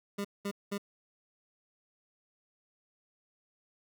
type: tone bursts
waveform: 25% pulse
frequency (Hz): 201.4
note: G3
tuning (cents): +47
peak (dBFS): -29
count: 3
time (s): 0.18-0.781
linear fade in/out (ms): 10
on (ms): 67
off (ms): 200
effects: none